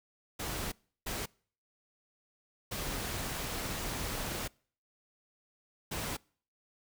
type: noise bursts at uneven times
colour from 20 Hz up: pink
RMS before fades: -37 dBFS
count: 4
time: 0.39-0.72 / 1.06-1.26 / 2.71-4.48 / 5.91-6.17 s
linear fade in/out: 10 ms
effects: noise-tail reverb RT60 0.5 s tail -26 dB re dry